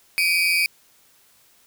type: tone pair together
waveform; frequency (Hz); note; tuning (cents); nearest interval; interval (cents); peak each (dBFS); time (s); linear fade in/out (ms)
35% pulse; 2304 / 2478; D7 / D#7; -34 / -8; minor second; 126; -18 / -19; 0.18-0.66; 0
effects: white hiss -57 dBFS RMS until 1.66 s